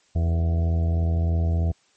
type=harmonic tone with a mistuned harmonic; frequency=83.1 Hz; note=E2; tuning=15 cents sharp; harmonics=1 / 2 / 3 / 4 / 5 / 6 / 7 / 8 / 9; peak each=-19 / -29 / -40 / -39 / -43 / -42 / -46 / -38 / -47 dBFS; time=0.15-1.72 s; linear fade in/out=10 ms; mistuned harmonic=6; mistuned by=-43 cents; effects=white hiss -62 dBFS RMS until 1.96 s + MP3 32 kbps